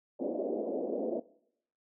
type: band-pass noise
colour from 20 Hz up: white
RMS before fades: -34 dBFS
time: 0.19-1.2 s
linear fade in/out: 10 ms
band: 230 to 610 Hz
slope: 48 dB/octave
effects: noise-tail reverb RT60 0.7 s tail -20 dB re dry